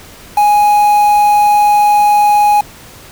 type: tone with quantisation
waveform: triangle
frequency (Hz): 830.6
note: G#5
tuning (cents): 0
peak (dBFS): -4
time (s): 0.37-2.61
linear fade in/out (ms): 5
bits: 4
effects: pink hiss -36 dBFS RMS until 3.11 s